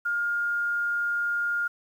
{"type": "tone with quantisation", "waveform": "sine", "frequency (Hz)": 1414, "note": "F6", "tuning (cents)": 21, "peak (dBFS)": -24, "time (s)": [0.05, 1.68], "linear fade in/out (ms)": 10, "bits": 9, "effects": []}